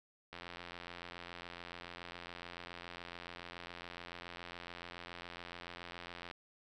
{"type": "click train", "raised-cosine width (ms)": 0.3, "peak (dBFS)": -30, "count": 522, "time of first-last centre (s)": [0.33, 6.312], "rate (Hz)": 87.1, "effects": []}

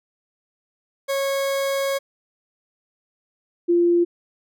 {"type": "tone pair in turn", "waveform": ["40% pulse", "sine"], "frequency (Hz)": [549, 345.8], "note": ["C#5", "F4"], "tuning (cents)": [-17, -17], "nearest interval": "minor sixth", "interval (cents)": 800, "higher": "first", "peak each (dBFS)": [-20, -14], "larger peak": "second", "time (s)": [[1.08, 1.99], [3.68, 4.05]], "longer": "first", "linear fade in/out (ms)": 20, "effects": []}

